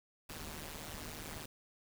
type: noise with amplitude modulation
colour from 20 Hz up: pink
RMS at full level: -42 dBFS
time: 0.29-1.46 s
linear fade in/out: 5 ms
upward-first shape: sine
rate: 154 Hz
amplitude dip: 90%
effects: none